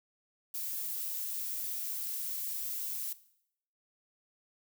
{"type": "noise", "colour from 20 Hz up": "violet", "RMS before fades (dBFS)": -37, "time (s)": [0.54, 3.13], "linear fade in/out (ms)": 5, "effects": ["noise-tail reverb RT60 0.7 s tail -17 dB re dry"]}